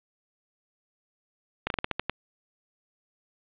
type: slowing click train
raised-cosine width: 0.3 ms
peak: -10 dBFS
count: 8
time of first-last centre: 1.67-2.096 s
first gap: 32 ms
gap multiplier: 1.21
effects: resampled to 8000 Hz + 8-bit